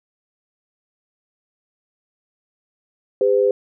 sine tone pair together, 402.8 / 507.5 Hz, G4 / B4, +47 / +47 cents, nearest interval major third, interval 400 cents, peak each -16 dBFS, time 3.21-3.51 s, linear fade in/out 2 ms, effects none

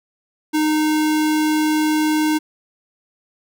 square tone, 307.8 Hz, D#4, 19 cents flat, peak -16 dBFS, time 0.53-2.39 s, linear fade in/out 20 ms, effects none

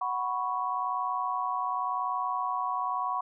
sine chord, F# suspended fourth, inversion none, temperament equal, 740 / 987.8 / 1108.7 Hz, F#5 / B5 / C#6, 0 / 0 / 0 cents, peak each -34 / -32 / -31 dBFS, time 0.01-3.21 s, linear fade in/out 5 ms, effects none

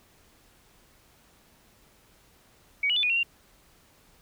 sine tone with pitch steps, 2255 / 2930 / 3499 / 2465 / 2732 / 2772 Hz, C#7 / F#7 / A7 / D#7 / F7 / F7, +29 / -18 / -10 / -17 / -39 / -14 cents, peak -22 dBFS, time 2.83-3.232 s, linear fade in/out 5 ms, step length 67 ms, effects pink hiss -60 dBFS RMS until 4.21 s

